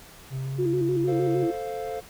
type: tone with pitch glide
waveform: triangle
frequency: 132.3 to 137.36 Hz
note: C3 to C#3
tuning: +20 to -15 cents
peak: -26 dBFS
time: 0.3-1.48 s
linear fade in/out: 50 ms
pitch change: +65 cents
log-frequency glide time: 0.43-0.61 s
type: tone with vibrato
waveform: sine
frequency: 349.9 Hz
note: F4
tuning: 3 cents sharp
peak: -22 dBFS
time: 0.58-1.52 s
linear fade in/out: 20 ms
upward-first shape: square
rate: 6.5 Hz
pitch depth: 65 cents each way
type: chord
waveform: triangle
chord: F major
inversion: first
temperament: equal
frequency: 440 / 523.3 / 698.5 Hz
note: A4 / C5 / F5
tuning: 0 / 0 / 0 cents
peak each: -31 / -33 / -32 dBFS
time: 1.07-2.01 s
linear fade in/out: 20 ms
effects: pink hiss -48 dBFS RMS until 2.09 s